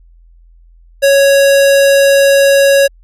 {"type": "tone", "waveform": "square", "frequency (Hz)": 554.4, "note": "C#5", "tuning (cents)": 0, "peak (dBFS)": -6, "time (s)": [1.02, 2.88], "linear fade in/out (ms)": 20, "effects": ["added 42 Hz sine -40 dBFS peak until 3.03 s", "resampled to 32000 Hz"]}